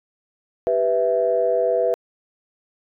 sine chord, E minor, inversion first, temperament equal, 392 / 493.9 / 659.3 Hz, G4 / B4 / E5, 0 / 0 / 0 cents, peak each -25 / -19 / -20 dBFS, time 0.67-1.94 s, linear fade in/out 0 ms, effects tanh soft clip ceiling -7 dBFS

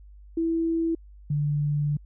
sine tone pair in turn, 329.6 / 146.82 Hz, E4 / D3, 0 / 0 cents, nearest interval octave + major second, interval 1400 cents, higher first, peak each -22 dBFS, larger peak neither, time 0.37-0.95 / 1.3-1.97 s, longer second, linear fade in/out 5 ms, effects added 50 Hz sine -45 dBFS peak until 2.05 s

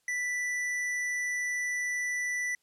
sine tone with hard clipping, 1975.5 Hz, B6, in tune, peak -31 dBFS, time 0.08-2.55 s, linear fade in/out 2 ms, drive 11 dB, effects white hiss -73 dBFS RMS until 2.62 s + low-pass 11000 Hz 12 dB/octave

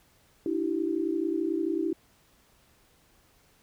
sine tone cluster, 299 / 330.3 / 385.8 Hz, D4 / E4 / G4, +31 / +4 / -28 cents, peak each -32 / -28 / -32 dBFS, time 0.46-1.93 s, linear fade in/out 2 ms, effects pink hiss -63 dBFS RMS until 3.62 s

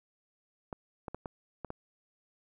clicks, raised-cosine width 1 ms, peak -24 dBFS, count 6, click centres 0.728 / 1.082 / 1.146 / 1.258 / 1.647 / 1.704 s, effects 11-bit

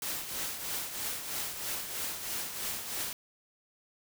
white noise with tremolo, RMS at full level -34 dBFS, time 0.02-3.13 s, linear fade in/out 2 ms, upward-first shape triangle, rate 3.1 Hz, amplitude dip 60%, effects none

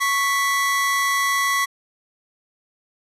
45% pulse tone pair together, 1108.7 / 1975.5 Hz, C#6 / B6, 0 / 0 cents, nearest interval minor seventh, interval 1000 cents, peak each -21 dBFS, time 0-1.66 s, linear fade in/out 20 ms, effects resampled to 32000 Hz

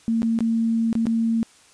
sine tone with dropouts, 227.5 Hz, A#3, 42 cents flat, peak -18 dBFS, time 0.08-1.43 s, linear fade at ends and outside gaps 0 ms, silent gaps 0.22-0.23 / 0.389-0.406 / 0.929-0.953 / 1.056-1.068 s, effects white hiss -53 dBFS RMS until 1.73 s + resampled to 22050 Hz

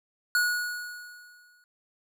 square tone with exponential decay, 1457 Hz, F#6, 27 cents flat, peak -21 dBFS, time 0.35-1.64 s, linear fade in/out 1 ms, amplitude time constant 280 ms, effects none

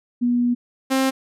sine / sawtooth tone pair in turn, 242.5 / 265.3 Hz, B3 / C4, -31 / +24 cents, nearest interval major second, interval 155 cents, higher second, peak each -16 / -13 dBFS, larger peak second, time 0.21-0.55 / 0.9-1.11 s, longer first, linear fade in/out 20 ms, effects resampled to 32000 Hz

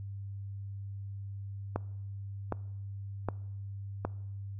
click train, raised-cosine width 1 ms, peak -17 dBFS, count 4, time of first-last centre 1.76-4.05 s, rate 1.31 Hz, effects noise-tail reverb RT60 0.9 s tail -22 dB re dry + added 99 Hz sine -38 dBFS peak until 4.59 s

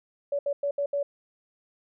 sine tone bursts at uneven times, 569 Hz, C#5, 45 cents sharp, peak -24 dBFS, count 5, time 0.32-0.39 / 0.46-0.53 / 0.63-0.71 / 0.78-0.86 / 0.93-1.03 s, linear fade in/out 5 ms, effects none

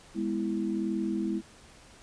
sine chord, E major, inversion first, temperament just, 206 / 247.2 / 329.6 Hz, G#3 / B3 / E4, -14 / +2 / 0 cents, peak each -31 / -35 / -31 dBFS, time 0.14-1.42 s, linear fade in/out 50 ms, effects pink hiss -54 dBFS RMS until 2.02 s + resampled to 22050 Hz

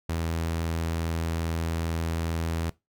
sawtooth tone, 82.41 Hz, E2, in tune, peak -23 dBFS, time 0.09-2.7 s, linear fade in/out 5 ms, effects noise-tail reverb RT60 0.2 s tail -20 dB re dry

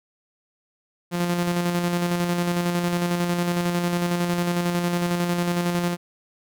sawtooth tone with tremolo, 174.61 Hz, F3, in tune, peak -16 dBFS, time 1.11-5.97 s, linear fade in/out 50 ms, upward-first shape square, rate 11 Hz, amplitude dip 35%, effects none

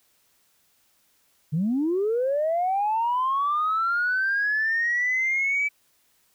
sine linear sweep, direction up, 141.4 to 2311 Hz, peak -20 dBFS, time 1.52-5.69 s, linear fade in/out 20 ms, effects tanh soft clip ceiling -17 dBFS + white hiss -65 dBFS RMS until 6.34 s

